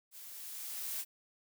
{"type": "noise with level ramp", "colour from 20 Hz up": "blue", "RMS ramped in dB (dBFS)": [-51, -37], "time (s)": [0.11, 1.05], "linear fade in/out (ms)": 50, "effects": []}